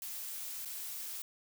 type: noise with dropouts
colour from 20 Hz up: blue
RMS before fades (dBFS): -42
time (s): 0.02-1.22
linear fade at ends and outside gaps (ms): 1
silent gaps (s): 0.65-0.656
effects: none